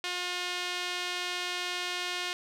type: tone with band-pass filter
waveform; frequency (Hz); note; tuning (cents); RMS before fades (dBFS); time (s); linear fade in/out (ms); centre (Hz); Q
sawtooth; 357.6; F4; +41; -34; 0.04-2.33; 0; 3300; 1.2
effects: none